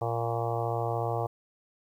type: harmonic tone with a mistuned harmonic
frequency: 116.8 Hz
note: A#2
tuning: 4 cents sharp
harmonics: 1 / 3 / 4 / 5 / 6 / 7 / 8 / 9 / 10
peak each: -32 / -39 / -34 / -37 / -34 / -36 / -42 / -43 / -42 dBFS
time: 0.01-1.27 s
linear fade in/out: 10 ms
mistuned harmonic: 10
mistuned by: -39 cents
effects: 10-bit